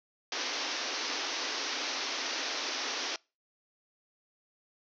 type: band-pass noise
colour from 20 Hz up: white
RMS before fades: -35 dBFS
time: 0.32-3.16 s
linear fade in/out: 2 ms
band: 250 to 6100 Hz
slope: 96 dB/octave
effects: noise-tail reverb RT60 0.3 s tail -26 dB re dry